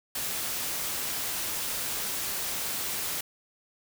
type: noise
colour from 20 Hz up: white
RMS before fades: -32 dBFS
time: 0.15-3.21 s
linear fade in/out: 5 ms
effects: none